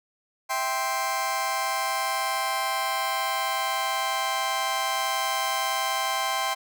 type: chord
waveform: sawtooth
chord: C major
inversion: first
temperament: just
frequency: 654.1 / 784.9 / 1046.5 Hz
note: E5 / G5 / C6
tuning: -14 / +2 / 0 cents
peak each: -30 / -25 / -24 dBFS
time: 0.49-6.55 s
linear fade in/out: 20 ms
effects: none